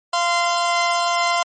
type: tone pair together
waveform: sawtooth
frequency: 691.4 / 1036 Hz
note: F5 / C6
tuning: -18 / -17 cents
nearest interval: perfect fifth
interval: 701 cents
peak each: -16 dBFS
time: 0.13-1.43 s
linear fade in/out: 5 ms
effects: MP3 32 kbps